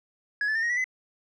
sine tone with pitch steps, 1677 / 1741.2 / 1807.8 / 1876.9 / 1948.8 / 2023 Hz, G#6 / A6 / A6 / A#6 / B6 / B6, +16 / -19 / +46 / +11 / -24 / +41 cents, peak -21 dBFS, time 0.41-0.842 s, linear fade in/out 2 ms, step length 72 ms, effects tanh soft clip ceiling -23 dBFS

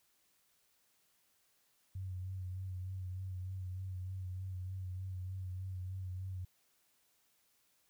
sine tone with vibrato, 93 Hz, F#2, 9 cents sharp, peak -39 dBFS, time 1.95-6.45 s, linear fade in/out 5 ms, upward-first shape sine, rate 3.3 Hz, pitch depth 34 cents each way, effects white hiss -74 dBFS RMS until 7.89 s

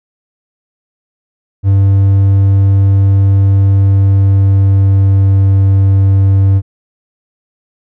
triangle tone with pitch glide, 98 to 97.32 Hz, G2 to G2, 0 to -12 cents, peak -3 dBFS, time 1.63-6.62 s, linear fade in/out 50 ms, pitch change -12 cents, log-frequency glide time 3.76-5.5 s, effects none

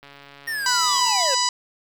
click train, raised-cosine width 0.3 ms, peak -28 dBFS, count 151, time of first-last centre 0.03-1.094 s, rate 141 Hz
square linear sweep, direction down, 1861 to 493.9 Hz, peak -25 dBFS, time 0.47-1.35 s, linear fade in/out 10 ms
harmonic tone, 987.8 Hz, B5, in tune, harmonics 1 / 2 / 3 / 4 / 5 / 6 / 7 / 8, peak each -23 / -31 / -31 / -29 / -23 / -29 / -30 / -30 dBFS, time 0.66-1.49 s, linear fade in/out 2 ms
effects 8-bit

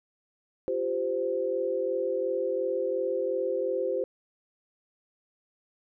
sine chord, F suspended second, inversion none, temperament equal with one note detuned, 349.2 / 392 / 517.8 Hz, F4 / G4 / C5, 0 / 0 / -18 cents, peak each -34 / -31 / -28 dBFS, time 0.68-4.04 s, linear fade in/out 0 ms, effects none

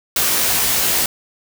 white noise with comb filter, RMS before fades -17 dBFS, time 0.16-1.06 s, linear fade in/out 2 ms, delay 18 ms, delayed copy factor +0.8, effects none

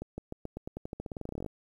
accelerating click train, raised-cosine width 2 ms, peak -24 dBFS, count 23, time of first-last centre 0.02-1.462 s, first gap 160 ms, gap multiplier 0.9, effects 10-bit

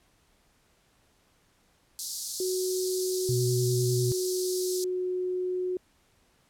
pink high-pass noise, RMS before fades -34 dBFS, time 1.99-4.84 s, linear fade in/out 0 ms, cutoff 4300 Hz, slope 48 dB/octave
sine tone with pitch glide, 370 to 365.3 Hz, F#4 to F#4, 0 to -22 cents, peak -27 dBFS, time 2.4-5.77 s, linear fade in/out 2 ms, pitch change -22 cents, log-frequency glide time 3.68-5.07 s
sine tone with vibrato, 123.47 Hz, B2, in tune, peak -25 dBFS, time 3.29-4.12 s, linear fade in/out 0 ms, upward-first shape square, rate 10 Hz, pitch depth 29 cents each way
effects pink hiss -66 dBFS RMS until 6.49 s + low-pass 12000 Hz 12 dB/octave

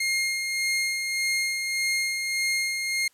sawtooth tone with tremolo, 2132 Hz, C7, 32 cents sharp, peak -19 dBFS, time 0-3.08 s, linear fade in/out 5 ms, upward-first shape sine, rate 1.7 Hz, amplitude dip 40%, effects white hiss -63 dBFS RMS until 3.13 s + low-pass 12000 Hz 12 dB/octave

